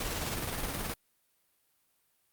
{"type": "noise with tremolo", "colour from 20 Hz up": "pink", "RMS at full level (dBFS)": -34, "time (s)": [0, 0.94], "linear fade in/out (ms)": 5, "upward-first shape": "square", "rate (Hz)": 19, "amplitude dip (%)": 30, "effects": ["white hiss -73 dBFS RMS until 2.32 s", "Opus 48 kbps"]}